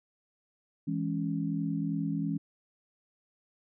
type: chord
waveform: sine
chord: C# minor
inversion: first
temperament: equal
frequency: 164.81 / 207.7 / 277.2 Hz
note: E3 / G#3 / C#4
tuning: 0 / 0 / 0 cents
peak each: -32 / -35 / -33 dBFS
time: 0.87-2.38 s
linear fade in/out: 10 ms
effects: none